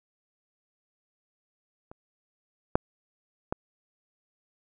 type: clicks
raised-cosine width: 1 ms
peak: -30 / -6 / -14 dBFS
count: 3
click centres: 1.915 / 2.755 / 3.525 s
effects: none